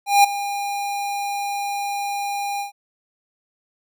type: tone with ADSR envelope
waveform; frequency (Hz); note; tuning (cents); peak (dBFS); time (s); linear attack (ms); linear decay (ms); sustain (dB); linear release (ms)
square; 807; G#5; -50; -9; 0.06-2.72; 180; 9; -15; 120
effects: none